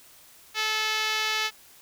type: tone with band-pass filter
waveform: 5% pulse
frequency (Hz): 434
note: A4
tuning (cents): -24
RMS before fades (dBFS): -27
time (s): 0.54-1.51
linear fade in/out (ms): 50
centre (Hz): 2400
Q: 0.54
effects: white hiss -53 dBFS RMS until 1.81 s